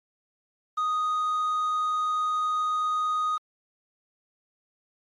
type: tone with quantisation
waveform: triangle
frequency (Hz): 1244.5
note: D#6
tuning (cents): 0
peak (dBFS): -22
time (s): 0.77-3.38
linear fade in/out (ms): 10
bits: 8
effects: low-pass 6000 Hz 12 dB/octave + AAC 32 kbps